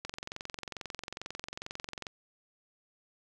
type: click train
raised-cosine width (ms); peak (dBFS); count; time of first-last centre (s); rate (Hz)
0.2; -21; 46; 0.05-2.068; 22.3
effects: none